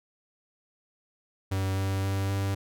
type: tone with pitch steps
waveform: 45% pulse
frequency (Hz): 96 / 96.72 / 97.45 / 98.19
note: G2 / G2 / G2 / G2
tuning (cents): -36 / -23 / -10 / +3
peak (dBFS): -26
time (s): 1.51-2.55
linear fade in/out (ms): 10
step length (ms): 260
effects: none